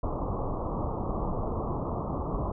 pink low-pass noise, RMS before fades -31 dBFS, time 0.03-2.52 s, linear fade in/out 5 ms, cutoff 1200 Hz, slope 96 dB/octave, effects none

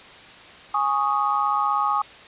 sine chord, Ab suspended fourth, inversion none, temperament equal, 830.6 / 1108.7 / 1244.5 Hz, Ab5 / Db6 / Eb6, 0 / 0 / 0 cents, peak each -24 / -24 / -23 dBFS, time 0.74-2.02 s, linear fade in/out 5 ms, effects white hiss -44 dBFS RMS until 2.27 s + resampled to 8000 Hz

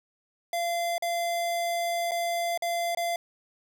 square tone with dropouts, 687 Hz, F5, 29 cents flat, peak -27 dBFS, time 0.53-3.16 s, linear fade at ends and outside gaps 2 ms, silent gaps 0.981-1.023 / 2.111-2.117 / 2.576-2.622 / 2.949-2.972 s, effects none

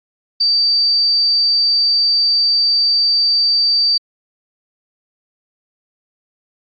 sine tone, 4639 Hz, D8, 22 cents flat, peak -11 dBFS, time 0.4-3.98 s, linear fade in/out 10 ms, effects AAC 64 kbps

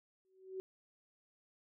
sine tone with exponential growth, 377.7 Hz, F#4, 36 cents sharp, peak -37 dBFS, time 0.25-0.6 s, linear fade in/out 0 ms, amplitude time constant 74 ms, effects none

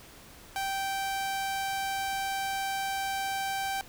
sawtooth tone, 780 Hz, G5, 9 cents flat, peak -26 dBFS, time 0.56-3.81 s, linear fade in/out 0 ms, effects pink hiss -51 dBFS RMS until 3.88 s

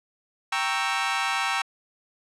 20% pulse chord, G diminished seventh, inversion none, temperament equal with one note detuned, 784 / 929.6 / 1108.7 / 1318.5 Hz, G5 / Bb5 / Db6 / Fb6, 0 / -5 / 0 / 0 cents, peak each -24 / -25 / -25 / -24 dBFS, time 0.52-1.62 s, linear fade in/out 5 ms, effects low-pass 7000 Hz 12 dB/octave

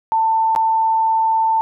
sine tone with dropouts, 892 Hz, A5, 23 cents sharp, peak -13 dBFS, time 0.12-1.61 s, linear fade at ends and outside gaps 0 ms, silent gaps 0.551-0.561 s, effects none

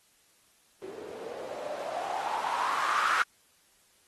violet noise with low-pass filter sweep, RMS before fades -32 dBFS, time 0.82-3.22 s, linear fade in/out 0 ms, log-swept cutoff 370 to 1400 Hz, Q 6.7, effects white hiss -65 dBFS RMS until 4.07 s + AAC 32 kbps

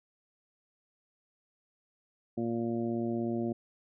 harmonic tone, 116.54 Hz, A#2, in tune, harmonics 1 / 2 / 3 / 4 / 5 / 6, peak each -40 / -32 / -34 / -47 / -42 / -44 dBFS, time 2.37-3.53 s, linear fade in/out 10 ms, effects none

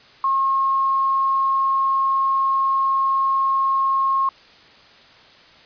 sine tone, 1079 Hz, C#6, 47 cents flat, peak -16 dBFS, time 0.24-4.29 s, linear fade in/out 2 ms, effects white hiss -48 dBFS RMS until 5.65 s + resampled to 11025 Hz

